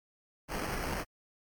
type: noise with sample-and-hold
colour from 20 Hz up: pink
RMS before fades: -35 dBFS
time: 0.48-1.05 s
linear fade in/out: 50 ms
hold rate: 3675 Hz
effects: MP3 96 kbps